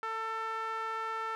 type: tone with band-pass filter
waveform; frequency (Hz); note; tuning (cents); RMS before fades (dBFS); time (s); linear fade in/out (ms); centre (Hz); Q
sawtooth; 446.2; A4; +24; -36; 0.03-1.35; 0; 1300; 2.9
effects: none